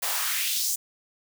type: noise with high-pass filter sweep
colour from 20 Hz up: white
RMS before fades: -27 dBFS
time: 0.02-0.76 s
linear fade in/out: 10 ms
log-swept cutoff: 580 to 7400 Hz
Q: 2
effects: none